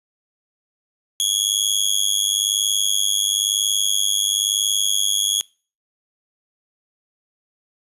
20% pulse tone with amplitude modulation, 3319 Hz, G#7, 2 cents flat, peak -8 dBFS, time 1.2-5.41 s, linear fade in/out 0 ms, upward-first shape sine, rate 101 Hz, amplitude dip 100%, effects noise-tail reverb RT60 0.4 s tail -25 dB re dry + resampled to 32000 Hz

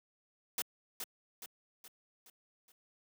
white noise with echo, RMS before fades -35 dBFS, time 0.58-0.62 s, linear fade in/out 2 ms, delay 420 ms, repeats 5, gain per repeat -6 dB, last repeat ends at 2.72 s, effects high-pass 150 Hz 12 dB/octave

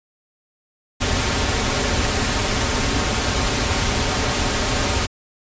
pink noise with comb filter, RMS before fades -20 dBFS, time 1-5.07 s, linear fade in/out 20 ms, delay 6 ms, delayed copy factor -0.5, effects resampled to 16000 Hz

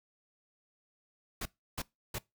pink noise bursts, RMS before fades -37 dBFS, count 3, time 1.41-2.185 s, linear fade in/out 5 ms, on 45 ms, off 320 ms, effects noise-tail reverb RT60 0.2 s tail -22 dB re dry

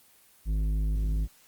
sine tone with tanh clipping, 52.2 Hz, G#1, 10 cents sharp, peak -26 dBFS, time 0.45-1.28 s, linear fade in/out 50 ms, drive 10 dB, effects white hiss -59 dBFS RMS until 1.47 s + Opus 24 kbps

